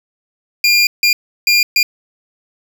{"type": "tone bursts at uneven times", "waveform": "25% pulse", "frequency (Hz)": 2400, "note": "D7", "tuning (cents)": 37, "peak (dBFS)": -5, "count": 4, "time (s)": [[0.64, 0.87], [1.03, 1.13], [1.47, 1.63], [1.76, 1.83]], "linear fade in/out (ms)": 2, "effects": []}